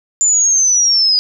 sine linear sweep, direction down, 7150 to 4900 Hz, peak -9 dBFS, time 0.21-1.19 s, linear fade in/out 0 ms, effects none

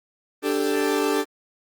40% pulse chord, D suspended fourth, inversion none, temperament equal, 293.7 / 392 / 440 Hz, D4 / G4 / A4, 0 / 0 / 0 cents, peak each -24 dBFS, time 0.42-1.25 s, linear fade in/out 50 ms, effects Opus 24 kbps

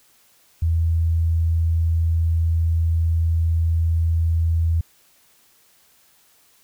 sine tone, 82.41 Hz, E2, in tune, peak -16 dBFS, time 0.62-4.81 s, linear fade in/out 5 ms, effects white hiss -57 dBFS RMS until 6.63 s

